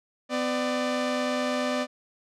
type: tone pair together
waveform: sawtooth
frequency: 252.4 / 594 Hz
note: B3 / D5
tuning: +38 / +20 cents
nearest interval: octave + minor third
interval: 1482 cents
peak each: -24 dBFS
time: 0.29-1.87 s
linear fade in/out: 50 ms
effects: low-pass 6000 Hz 12 dB/octave